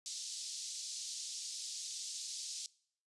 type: band-pass noise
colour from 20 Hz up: white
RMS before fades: -44 dBFS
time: 0.06-2.66 s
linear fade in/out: 0 ms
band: 4100 to 7200 Hz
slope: 24 dB/octave
effects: noise-tail reverb RT60 0.6 s tail -22 dB re dry + resampled to 24000 Hz